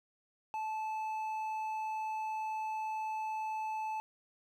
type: tone with hard clipping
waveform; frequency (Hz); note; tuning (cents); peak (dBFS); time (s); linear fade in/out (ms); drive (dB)
sine; 871; A5; -18; -36; 0.54-4; 0; 5
effects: none